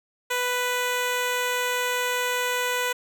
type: tone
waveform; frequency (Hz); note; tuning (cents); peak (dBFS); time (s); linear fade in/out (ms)
10% pulse; 495; B4; +4; -15; 0.3-2.93; 10
effects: none